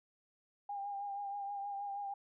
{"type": "tone with vibrato", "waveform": "sine", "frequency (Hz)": 804, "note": "G5", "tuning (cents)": 44, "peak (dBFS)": -38, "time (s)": [0.69, 2.14], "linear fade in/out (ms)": 5, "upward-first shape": "triangle", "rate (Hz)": 6.3, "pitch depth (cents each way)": 37, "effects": []}